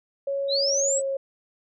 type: tone with pitch glide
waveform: sine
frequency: 554.4 to 543.9 Hz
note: C#5 to C#5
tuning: 0 to -33 cents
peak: -24 dBFS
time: 0.27-1.17 s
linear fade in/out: 5 ms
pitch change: -33 cents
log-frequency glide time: 0.81-0.97 s
type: linear sweep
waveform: sine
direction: up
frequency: 3720 to 8080 Hz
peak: -22 dBFS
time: 0.48-1.02 s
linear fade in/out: 50 ms
effects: none